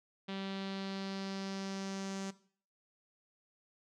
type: tone with low-pass filter sweep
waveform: sawtooth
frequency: 194.1 Hz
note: G3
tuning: 17 cents flat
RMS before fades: -41 dBFS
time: 0.28-2.31 s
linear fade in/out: 10 ms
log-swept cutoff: 3600 to 6700 Hz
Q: 2.8
effects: noise-tail reverb RT60 0.5 s tail -17 dB re dry